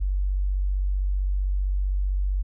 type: tone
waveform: sine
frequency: 47.75 Hz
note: G1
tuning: 45 cents flat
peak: -21 dBFS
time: 0-2.43 s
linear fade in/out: 20 ms
effects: none